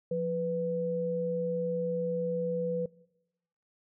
sine tone pair together, 174.61 / 495.3 Hz, F3 / B4, 0 / +5 cents, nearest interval octave + tritone, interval 1805 cents, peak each -34 / -29 dBFS, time 0.11-2.86 s, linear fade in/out 5 ms, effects noise-tail reverb RT60 1.0 s tail -23 dB re dry

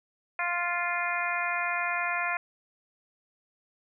harmonic tone, 349.2 Hz, F4, in tune, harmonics 2 / 3 / 4 / 5 / 6 / 7, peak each -34 / -34 / -34 / -34 / -34 / -34 dBFS, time 0.39-2.37 s, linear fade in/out 2 ms, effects none

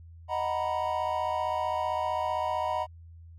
triangle chord, B major seventh, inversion first, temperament equal, 622.3 / 740 / 932.3 / 987.8 Hz, D#5 / F#5 / A#5 / B5, 0 / 0 / 0 / 0 cents, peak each -31 dBFS, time 0.28-2.87 s, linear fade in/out 50 ms, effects added 83 Hz sine -46 dBFS peak until 3.38 s

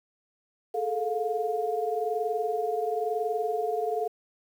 sine tone cluster, 423.9 / 444.9 / 708 Hz, G#4 / A4 / F5, +35 / +19 / +23 cents, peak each -31 / -30 / -30 dBFS, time 0.74-4.08 s, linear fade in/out 10 ms, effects 9-bit

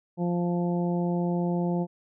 harmonic tone, 174.61 Hz, F3, in tune, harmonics 1 / 2 / 3 / 4 / 5, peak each -25 / -31 / -35 / -37 / -39 dBFS, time 0.17-1.87 s, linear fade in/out 50 ms, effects none

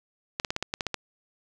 clicks, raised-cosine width 0.2 ms, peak -11 dBFS, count 9, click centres 0.399 / 0.448 / 0.505 / 0.564 / 0.626 / 0.739 / 0.808 / 0.867 / 0.943 s, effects none

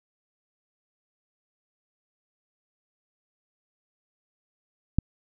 click, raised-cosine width 5 ms, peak -8 dBFS, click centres 4.986 s, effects none

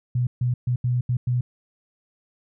sine tone bursts at uneven times, 123.47 Hz, B2, in tune, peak -19 dBFS, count 6, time 0.15-0.27 / 0.41-0.54 / 0.67-0.76 / 0.84-1.01 / 1.09-1.17 / 1.27-1.41 s, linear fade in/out 5 ms, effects none

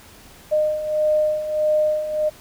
sine beating tone pair, 610 / 611.6 Hz, D#5 / D#5, -34 / -30 cents, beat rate 1.6 Hz, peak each -24 / -18 dBFS, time 0.51-2.3 s, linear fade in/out 20 ms, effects pink hiss -46 dBFS RMS until 2.4 s

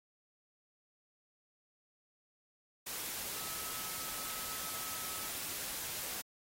sine tone in noise, 1290 Hz, E6, 38 cents flat, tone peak -51 dBFS, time 3.36-5.29 s, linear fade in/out 10 ms, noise white, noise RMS -41 dBFS, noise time 2.86-6.22 s, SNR -13 dB, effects AAC 48 kbps

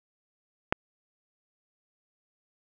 click, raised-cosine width 0.5 ms, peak -7 dBFS, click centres 0.725 s, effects none

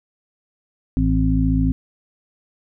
harmonic tone with a mistuned harmonic, 54.4 Hz, A1, 19 cents flat, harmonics 1 / 2 / 3 / 5, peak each -19 / -23 / -22 / -19 dBFS, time 0.97-1.72 s, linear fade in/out 0 ms, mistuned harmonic 5, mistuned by -68 cents, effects none

